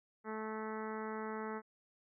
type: harmonic tone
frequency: 217.9 Hz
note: A3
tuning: 17 cents flat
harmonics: 1 / 2 / 3 / 4 / 5 / 6 / 7 / 8 / 9 / 10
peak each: -44 / -43 / -53 / -47 / -50 / -49 / -53 / -56 / -54 / -63 dBFS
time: 0.24-1.62 s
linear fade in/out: 50 ms
effects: none